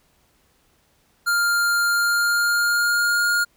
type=tone with pitch glide; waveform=square; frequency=1400 to 1420.4 Hz; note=F6 to F6; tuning=+4 to +29 cents; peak=-18 dBFS; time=1.26-3.45 s; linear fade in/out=20 ms; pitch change=+25 cents; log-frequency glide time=1.86-3.27 s; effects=pink hiss -62 dBFS RMS until 3.56 s